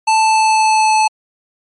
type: tone with pitch glide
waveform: square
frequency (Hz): 880 to 868.4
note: A5 to A5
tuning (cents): 0 to -23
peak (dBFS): -10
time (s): 0.07-1.08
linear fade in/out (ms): 10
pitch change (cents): -23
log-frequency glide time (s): 0.19-0.93
effects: MP3 48 kbps